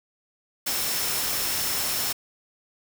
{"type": "tone in noise", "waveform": "sine", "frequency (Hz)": 5400, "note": "E8", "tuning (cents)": 41, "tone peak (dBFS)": -34, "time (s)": [0.66, 2.13], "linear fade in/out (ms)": 10, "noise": "white", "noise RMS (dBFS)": -27, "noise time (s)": [0.66, 2.13], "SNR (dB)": -10, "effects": []}